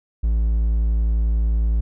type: tone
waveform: triangle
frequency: 55.5 Hz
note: A1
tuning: 16 cents sharp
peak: -14 dBFS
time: 0.23-1.81 s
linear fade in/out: 10 ms
effects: none